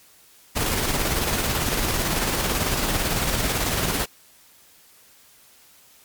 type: noise with tremolo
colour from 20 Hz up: pink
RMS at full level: -22 dBFS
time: 0.55-4.06 s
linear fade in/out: 20 ms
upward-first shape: square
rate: 18 Hz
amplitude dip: 30%
effects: white hiss -53 dBFS RMS until 6.04 s + MP3 96 kbps